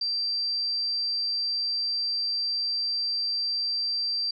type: tone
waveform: sine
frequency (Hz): 4699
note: D8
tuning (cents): 0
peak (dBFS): -25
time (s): 0.01-4.31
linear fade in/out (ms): 5
effects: none